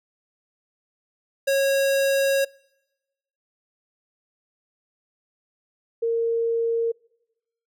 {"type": "tone pair in turn", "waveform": ["square", "sine"], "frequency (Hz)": [548, 460.8], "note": ["C#5", "A#4"], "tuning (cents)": [-20, -20], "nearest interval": "minor third", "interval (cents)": 300, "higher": "first", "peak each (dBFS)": [-19, -20], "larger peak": "first", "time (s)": [[1.47, 2.45], [6.02, 6.92]], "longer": "first", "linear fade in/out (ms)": 10, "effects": ["noise-tail reverb RT60 1.0 s tail -26 dB re dry"]}